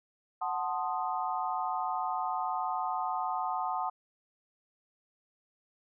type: chord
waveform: sine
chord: F# diminished seventh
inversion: none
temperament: equal with one note detuned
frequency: 740 / 880 / 1046.5 / 1240.2 Hz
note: F#5 / A5 / C6 / Eb6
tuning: 0 / 0 / 0 / -6 cents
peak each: -34 / -35 / -37 / -37 dBFS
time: 0.41-3.9 s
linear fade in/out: 10 ms
effects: none